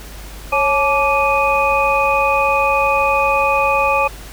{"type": "tone cluster", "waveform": "sine", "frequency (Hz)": [550, 860, 1165, 2488], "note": ["C#5", "A5", "D6", "D#7"], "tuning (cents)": [-14, -40, -14, -1], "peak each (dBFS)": -18, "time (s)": [0.52, 4.08], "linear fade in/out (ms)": 10, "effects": ["added 50 Hz sine -33 dBFS peak until 4.32 s", "pink hiss -37 dBFS RMS until 4.32 s"]}